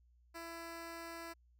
10% pulse tone, 333.9 Hz, E4, 22 cents sharp, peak -37 dBFS, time 0.34-1.34 s, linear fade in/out 20 ms, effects added 60 Hz sine -65 dBFS peak until 1.59 s

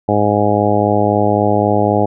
harmonic tone, 103.83 Hz, G#2, in tune, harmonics 1 / 2 / 3 / 4 / 5 / 6 / 7 / 8, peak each -19 / -19 / -19 / -19 / -19 / -19 / -19 / -19 dBFS, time 0.08-2.06 s, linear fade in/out 10 ms, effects none

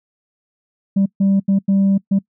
sine tone bursts at uneven times, 195.8 Hz, G3, 2 cents flat, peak -9 dBFS, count 5, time 0.96-1.06 / 1.2-1.4 / 1.48-1.59 / 1.68-1.98 / 2.11-2.19 s, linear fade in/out 10 ms, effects noise-tail reverb RT60 0.1 s tail -24 dB re dry + tanh soft clip ceiling -10 dBFS

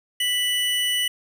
square tone pair together, 1975.6 / 2960 Hz, B6 / F#7, 0 / 0 cents, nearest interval perfect fifth, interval 700 cents, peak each -28 / -22 dBFS, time 0.2-1.08 s, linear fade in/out 5 ms, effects none

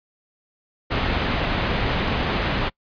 pink low-pass noise, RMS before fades -23 dBFS, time 0.9-2.7 s, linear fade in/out 20 ms, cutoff 3700 Hz, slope 24 dB/octave, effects noise-tail reverb RT60 0.1 s tail -26 dB re dry + resampled to 11025 Hz

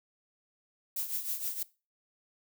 violet noise with tremolo, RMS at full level -32 dBFS, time 0.96-1.63 s, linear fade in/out 5 ms, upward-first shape triangle, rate 6.4 Hz, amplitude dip 75%, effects noise-tail reverb RT60 0.3 s tail -20 dB re dry

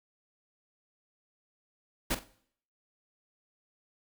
pink noise with echo, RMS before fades -29 dBFS, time 2.1-2.15 s, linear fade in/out 10 ms, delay 46 ms, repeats 2, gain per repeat -13 dB, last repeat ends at 2.242 s, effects noise-tail reverb RT60 0.6 s tail -18 dB re dry

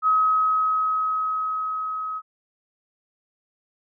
sine tone with level ramp, 1273 Hz, D#6, 39 cents sharp, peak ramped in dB -15 to -27 dBFS, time 0.02-2.22 s, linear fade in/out 50 ms, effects none

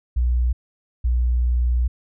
sine tone pair in turn, 60.9 / 60.69 Hz, B1 / B1, -24 / -30 cents, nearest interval unison, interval 6 cents, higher first, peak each -16 / -16 dBFS, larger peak neither, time 0.16-0.53 / 1.04-1.88 s, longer second, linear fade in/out 10 ms, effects none

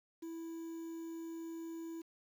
triangle tone with quantisation, 329.6 Hz, E4, in tune, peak -40 dBFS, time 0.22-2.02 s, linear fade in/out 10 ms, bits 10, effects none

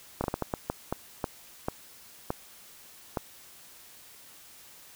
slowing click train, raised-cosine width 1 ms, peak -14 dBFS, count 12, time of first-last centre 0.21-3.172 s, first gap 30 ms, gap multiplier 1.4, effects white hiss -52 dBFS RMS until 4.95 s

